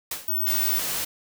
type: noise with exponential decay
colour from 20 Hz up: white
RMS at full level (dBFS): -27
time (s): 0.11-0.39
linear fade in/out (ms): 5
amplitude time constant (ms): 60
type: tone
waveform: sine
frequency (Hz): 15804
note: B9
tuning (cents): 0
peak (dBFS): -22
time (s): 0.28-0.79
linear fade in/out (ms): 2
type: noise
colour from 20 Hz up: white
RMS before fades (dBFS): -28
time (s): 0.46-1.05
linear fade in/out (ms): 10
effects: none